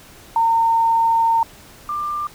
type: tone pair in turn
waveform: sine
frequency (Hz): 913 / 1190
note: A#5 / D6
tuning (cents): -36 / +22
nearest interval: perfect fourth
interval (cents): 458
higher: second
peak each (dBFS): -13 / -21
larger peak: first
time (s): 0.36-1.43 / 1.89-2.27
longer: first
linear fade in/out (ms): 2
effects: pink hiss -44 dBFS RMS until 2.34 s